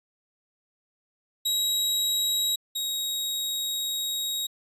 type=tone pair in turn; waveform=sawtooth; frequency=3835 / 3789 Hz; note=A#7 / A#7; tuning=+48 / +27 cents; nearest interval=unison; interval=21 cents; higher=first; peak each=-20 / -24 dBFS; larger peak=first; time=1.45-2.56 / 2.75-4.47 s; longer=second; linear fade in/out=10 ms; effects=resampled to 32000 Hz